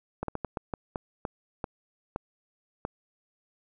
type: slowing click train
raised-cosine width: 1 ms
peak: -17 dBFS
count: 11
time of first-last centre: 0.23-2.851 s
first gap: 53 ms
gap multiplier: 1.33
effects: none